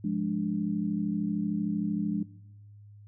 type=chord; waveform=sine; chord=D diminished; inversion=first; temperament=equal; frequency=174.61 / 207.7 / 293.7 Hz; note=F3 / Ab3 / D4; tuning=0 / 0 / 0 cents; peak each=-32 / -29 / -33 dBFS; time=0.04-2.23 s; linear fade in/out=5 ms; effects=noise-tail reverb RT60 1.0 s tail -21 dB re dry + added 103 Hz sine -48 dBFS peak until 3.07 s